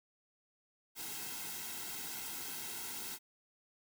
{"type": "noise with comb filter", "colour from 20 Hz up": "white", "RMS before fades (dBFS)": -43, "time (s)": [0.95, 3.19], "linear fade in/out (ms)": 50, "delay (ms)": 1.7, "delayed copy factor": -0.75, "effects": []}